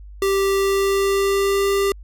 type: tone with pitch glide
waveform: square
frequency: 391.4 to 396.4 Hz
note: G4 to G4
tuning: -3 to +19 cents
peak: -17 dBFS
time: 0.22-1.92 s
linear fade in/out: 2 ms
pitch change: +22 cents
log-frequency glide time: 0.53-1.67 s
effects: added 50 Hz sine -36 dBFS peak until 2.03 s